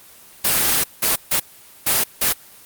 white noise bursts at uneven times, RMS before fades -17 dBFS, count 5, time 0.44-0.84 / 1.02-1.16 / 1.31-1.4 / 1.86-2.04 / 2.21-2.33 s, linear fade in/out 10 ms, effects white hiss -45 dBFS RMS until 2.65 s + Opus 24 kbps

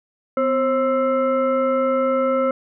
sine tone with frequency modulation, 534 Hz, C5, 35 cents sharp, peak -16 dBFS, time 0.37-2.51 s, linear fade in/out 2 ms, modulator 788 Hz, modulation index 0.89, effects none

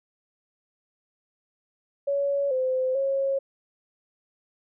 sine tone with pitch steps, 562 / 516 / 545 Hz, C#5 / C5 / C#5, +24 / -24 / -29 cents, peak -22 dBFS, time 2.07-3.39 s, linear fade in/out 10 ms, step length 440 ms, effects none

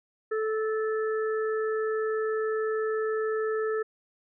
harmonic tone, 436.9 Hz, A4, 12 cents flat, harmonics 1 / 3 / 4, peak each -26 / -36 / -38 dBFS, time 0.31-3.83 s, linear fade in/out 10 ms, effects none

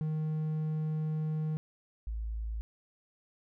triangle / sine tone pair in turn, 155.56 / 55 Hz, D#3 / A1, 0 / 0 cents, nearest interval octave + tritone, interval 1800 cents, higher first, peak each -28 / -33 dBFS, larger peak first, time 0.01-1.57 / 2.07-2.61 s, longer first, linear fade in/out 0 ms, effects none

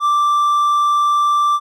triangle tone, 1174.7 Hz, D6, in tune, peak -10 dBFS, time 0-1.6 s, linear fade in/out 50 ms, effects none

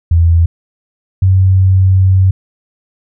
sine tone pair in turn, 83.9 / 94.45 Hz, E2 / F#2, +31 / +36 cents, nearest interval major second, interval 205 cents, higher second, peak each -5 dBFS, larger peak neither, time 0.11-0.46 / 1.22-2.31 s, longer second, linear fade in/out 5 ms, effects none

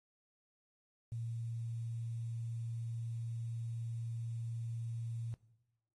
sine tone with quantisation, 115.5 Hz, A#2, 16 cents flat, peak -38 dBFS, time 1.12-5.34 s, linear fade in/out 0 ms, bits 11, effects noise-tail reverb RT60 1.0 s tail -19 dB re dry + AAC 32 kbps

